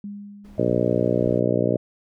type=tone with exponential decay; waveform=sine; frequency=203.3 Hz; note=G#3; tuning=37 cents flat; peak=-29 dBFS; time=0.04-1.29 s; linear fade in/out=2 ms; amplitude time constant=270 ms
type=noise; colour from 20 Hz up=brown; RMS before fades=-45 dBFS; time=0.44-1.4 s; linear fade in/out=10 ms
type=harmonic tone; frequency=60.3 Hz; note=B1; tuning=41 cents flat; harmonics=2 / 3 / 4 / 5 / 6 / 7 / 8 / 9 / 10; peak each=-27 / -27 / -27 / -27 / -27 / -27 / -27 / -27 / -27 dBFS; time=0.58-1.77 s; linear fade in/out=5 ms
effects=none